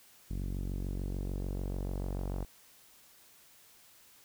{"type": "tone with low-pass filter sweep", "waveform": "sawtooth", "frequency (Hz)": 46.79, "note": "F#1", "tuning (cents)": 20, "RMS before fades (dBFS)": -36, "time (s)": [0.3, 2.45], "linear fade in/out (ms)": 10, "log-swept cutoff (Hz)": [250, 800], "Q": 1.1, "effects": ["white hiss -60 dBFS RMS until 4.24 s"]}